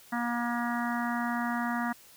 harmonic tone, 238.4 Hz, A#3, 39 cents sharp, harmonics 1 / 3 / 4 / 5 / 6 / 7 / 8, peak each -31 / -36 / -37 / -38 / -39 / -39 / -40 dBFS, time 0.12-1.93 s, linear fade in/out 10 ms, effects white hiss -55 dBFS RMS until 2.16 s

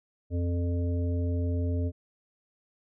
harmonic tone with a mistuned harmonic, 87.31 Hz, F2, in tune, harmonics 1 / 3 / 5 / 7, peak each -26 / -34 / -39 / -42 dBFS, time 0.3-1.92 s, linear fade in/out 50 ms, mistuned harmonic 7, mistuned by -26 cents, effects none

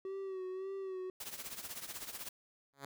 triangle tone with vibrato, 380 Hz, F#4, 46 cents sharp, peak -37 dBFS, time 0.05-1.1 s, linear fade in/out 2 ms, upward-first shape sine, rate 1.8 Hz, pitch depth 45 cents each way
white noise with tremolo, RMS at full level -42 dBFS, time 1.2-2.29 s, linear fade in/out 5 ms, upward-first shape triangle, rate 16 Hz, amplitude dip 80%
5% pulse tone with exponential growth, 138.59 Hz, C#3, in tune, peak -30 dBFS, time 2.73-2.85 s, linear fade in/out 2 ms, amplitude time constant 26 ms
effects none

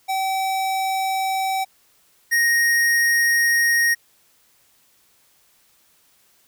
square tone pair in turn, 767 / 1868 Hz, G5 / A#6, -38 / +3 cents, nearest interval octave + minor third, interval 1541 cents, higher second, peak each -21 / -16 dBFS, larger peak second, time 0.08-1.65 / 2.31-3.95 s, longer second, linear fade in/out 20 ms, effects white hiss -59 dBFS RMS until 6.47 s

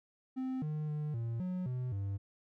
triangle tone with pitch steps, 259.8 / 152.6 / 150.6 / 115.8 / 182.6 / 126.1 / 98.9 Hz, C4 / D#3 / D3 / A#2 / F#3 / B2 / G2, -12 / -33 / +44 / -11 / -23 / +36 / +16 cents, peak -32 dBFS, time 0.36-2.18 s, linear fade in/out 20 ms, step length 260 ms, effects none

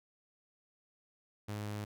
sawtooth tone, 104.5 Hz, G#2, 11 cents sharp, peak -34 dBFS, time 1.48-1.85 s, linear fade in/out 10 ms, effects none

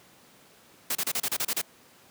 white noise bursts, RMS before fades -28 dBFS, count 9, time 0.9-1.616 s, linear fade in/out 5 ms, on 52 ms, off 31 ms, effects pink hiss -56 dBFS RMS until 2.1 s + high-pass 150 Hz 12 dB/octave

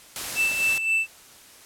white noise, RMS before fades -31 dBFS, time 0.16-0.78 s, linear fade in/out 0 ms
triangle tone with tremolo, 2652 Hz, E7, 10 cents sharp, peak -17 dBFS, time 0.35-1.07 s, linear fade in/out 50 ms, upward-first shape sine, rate 3.8 Hz, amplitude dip 55%
effects white hiss -49 dBFS RMS until 1.65 s + low-pass 12000 Hz 12 dB/octave

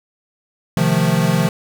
square chord, F dominant seventh, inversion second, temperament equal, 130.81 / 155.56 / 174.61 / 220 Hz, C3 / Eb3 / F3 / A3, 0 / 0 / 0 / 0 cents, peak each -22 / -19 / -18 / -23 dBFS, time 0.77-1.49 s, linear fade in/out 2 ms, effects none

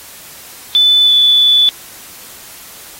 sine tone with pitch glide, 3500 to 3470 Hz, A7 to A7, -10 to -25 cents, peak -6 dBFS, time 0.75-1.69 s, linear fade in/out 0 ms, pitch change -15 cents, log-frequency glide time 1.03-1.12 s, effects white hiss -35 dBFS RMS until 2.99 s + AAC 48 kbps

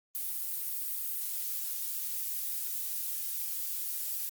violet noise, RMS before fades -35 dBFS, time 0.15-4.29 s, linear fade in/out 0 ms, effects Opus 32 kbps

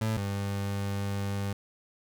30% pulse tone pair in turn, 110 / 99.65 Hz, A2 / G2, 0 / +29 cents, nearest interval major second, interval 171 cents, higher first, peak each -24 / -27 dBFS, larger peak first, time 0.01-0.17 / 0.17-1.53 s, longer second, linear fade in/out 5 ms, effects none

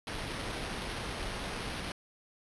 pink noise with sample-and-hold, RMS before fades -38 dBFS, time 0.07-1.92 s, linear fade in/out 2 ms, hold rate 7350 Hz, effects resampled to 24000 Hz

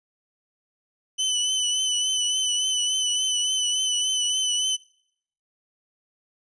25% pulse tone with vibrato, 3009 Hz, F#7, 28 cents sharp, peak -18 dBFS, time 1.18-4.77 s, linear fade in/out 20 ms, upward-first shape triangle, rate 3.5 Hz, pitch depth 42 cents each way, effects noise-tail reverb RT60 0.7 s tail -25 dB re dry + resampled to 22050 Hz

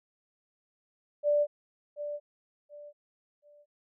sine tone with echo, 587.3 Hz, D5, in tune, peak -22 dBFS, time 1.23-1.47 s, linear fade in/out 50 ms, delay 730 ms, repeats 3, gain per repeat -11 dB, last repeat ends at 3.66 s, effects none

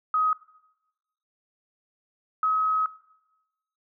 sine tone pair in turn, 1261 / 1274.9 Hz, D#6 / D#6, +23 / +42 cents, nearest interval unison, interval 19 cents, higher second, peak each -20 dBFS, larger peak neither, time 0.14-0.33 / 2.43-2.86 s, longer second, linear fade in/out 2 ms, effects noise-tail reverb RT60 1.0 s tail -21 dB re dry

